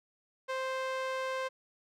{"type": "tone with band-pass filter", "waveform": "sawtooth", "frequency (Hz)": 523.3, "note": "C5", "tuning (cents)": 0, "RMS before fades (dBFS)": -35, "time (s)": [0.48, 1.49], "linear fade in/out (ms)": 20, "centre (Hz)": 1200, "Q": 0.56, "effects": []}